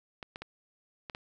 clicks, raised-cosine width 0.3 ms, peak -24 dBFS, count 5, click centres 0.228 / 0.359 / 0.42 / 1.098 / 1.149 s, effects none

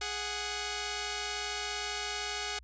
5% pulse tone pair together, 415.3 / 740 Hz, G#4 / F#5, 0 / 0 cents, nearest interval minor seventh, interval 1000 cents, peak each -25 dBFS, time 0.01-2.59 s, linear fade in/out 5 ms, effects added 60 Hz sine -52 dBFS peak until 2.63 s + resampled to 16000 Hz

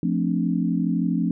sine chord, D minor seventh, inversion first, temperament equal, 174.61 / 220 / 261.6 / 293.7 Hz, F3 / A3 / C4 / D4, 0 / 0 / 0 / 0 cents, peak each -23 / -26 / -26 / -28 dBFS, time 0.03-1.31 s, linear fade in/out 2 ms, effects none

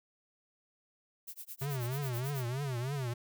violet noise with tremolo, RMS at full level -43 dBFS, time 1.27-2.46 s, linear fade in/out 10 ms, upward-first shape sine, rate 9.2 Hz, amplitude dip 100%
square tone with vibrato, 130.81 Hz, C3, in tune, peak -34 dBFS, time 1.61-3.14 s, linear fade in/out 10 ms, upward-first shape triangle, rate 3.2 Hz, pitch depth 210 cents each way
effects none

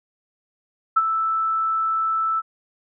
sine tone with ADSR envelope, 1318.5 Hz, E6, in tune, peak -11 dBFS, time 0.96-2.42 s, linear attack 12 ms, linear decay 36 ms, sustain -8 dB, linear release 35 ms, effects none

